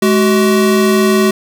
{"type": "tone pair together", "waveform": "square", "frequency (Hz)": [211.6, 377], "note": ["G#3", "F#4"], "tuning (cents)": [33, 32], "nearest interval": "minor seventh", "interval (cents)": 999, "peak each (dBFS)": -12, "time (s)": [0.02, 1.31], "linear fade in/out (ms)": 5, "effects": []}